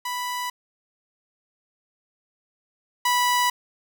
sawtooth tone pair in turn, 987.8 / 983.5 Hz, B5 / B5, 0 / -7 cents, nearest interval unison, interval 7 cents, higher first, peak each -23 / -15 dBFS, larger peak second, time 0.05-0.5 / 3.05-3.5 s, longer neither, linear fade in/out 5 ms, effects none

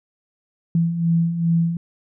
sine beating tone pair, 165.4 / 167.9 Hz, E3 / E3, +6 / +32 cents, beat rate 2.5 Hz, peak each -24 / -17 dBFS, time 0.75-1.77 s, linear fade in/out 2 ms, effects none

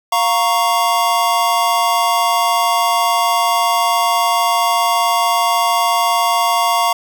square chord, Bb minor, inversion second, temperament equal, 698.5 / 932.3 / 1108.7 Hz, F5 / Bb5 / Db6, 0 / 0 / 0 cents, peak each -18 dBFS, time 0.12-6.93 s, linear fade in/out 5 ms, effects none

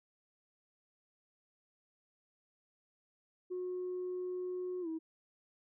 sine tone with pitch glide, 363.7 to 322.2 Hz, F#4 to E4, -30 to -39 cents, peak -35 dBFS, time 3.5-4.99 s, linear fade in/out 20 ms, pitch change -209 cents, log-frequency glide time 4.81-4.88 s, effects tanh soft clip ceiling -33 dBFS

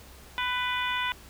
harmonic tone with a mistuned harmonic, 497.5 Hz, B4, 13 cents sharp, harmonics 2 / 3 / 4 / 5 / 6 / 7, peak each -31 / -33 / -34 / -35 / -36 / -36 dBFS, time 0.38-1.12 s, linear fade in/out 0 ms, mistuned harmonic 5, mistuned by -27 cents, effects added 64 Hz sine -51 dBFS peak until 1.29 s + pink hiss -51 dBFS RMS until 1.29 s

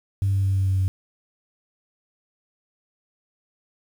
sine tone with pitch steps, 98.2 / 97.47 / 96.74 / 96.01 / 95.29 / 94.58 Hz, G2 / G2 / G2 / G2 / G2 / F#2, +4 / -9 / -22 / -35 / -49 / +39 cents, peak -17 dBFS, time 0.22-0.88 s, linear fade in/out 0 ms, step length 110 ms, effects tanh soft clip ceiling -15 dBFS + 8-bit

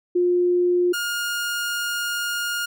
sine / sawtooth tone pair in turn, 355.1 / 1420.4 Hz, F4 / F6, +29 / +29 cents, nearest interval 2 octaves, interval 2400 cents, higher second, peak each -16 / -20 dBFS, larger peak first, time 0.15-0.93 / 0.93-2.66 s, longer second, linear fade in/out 10 ms, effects none

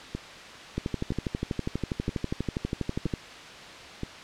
two click trains, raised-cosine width 3 ms, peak -15 / -18 dBFS, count 30 / 5, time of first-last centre 0.78-3.138 / 0.15-4.033 s, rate 12.3 / 1.03 Hz, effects white hiss -43 dBFS RMS until 4.23 s + low-pass 4000 Hz 12 dB/octave

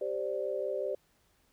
sine chord, G suspended fourth, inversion none, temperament just, 392 / 522.7 / 588 Hz, G4 / C5 / D5, 0 / -2 / +2 cents, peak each -36 / -35 / -35 dBFS, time 0.01-0.95 s, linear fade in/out 5 ms, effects pink hiss -70 dBFS RMS until 1.52 s

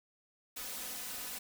white noise with comb filter, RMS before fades -42 dBFS, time 0.56-1.39 s, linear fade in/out 10 ms, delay 4 ms, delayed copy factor +0.85, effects none

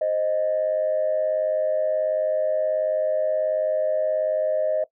sine tone pair together, 523.3 / 621.9 Hz, C5 / D#5, 0 / -1 cents, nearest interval minor third, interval 299 cents, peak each -26 / -20 dBFS, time 0.01-4.84 s, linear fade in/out 5 ms, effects noise-tail reverb RT60 0.1 s tail -18 dB re dry + tanh soft clip ceiling -14 dBFS

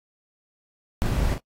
brown noise with echo, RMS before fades -24 dBFS, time 1.02-1.34 s, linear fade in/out 0 ms, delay 40 ms, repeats 1, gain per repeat -7 dB, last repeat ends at 1.38 s, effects noise-tail reverb RT60 0.1 s tail -22 dB re dry + AAC 48 kbps

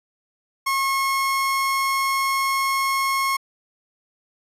30% pulse tone, 1085 Hz, C#6, 37 cents flat, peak -17 dBFS, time 0.66-3.37 s, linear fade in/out 10 ms, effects resampled to 32000 Hz

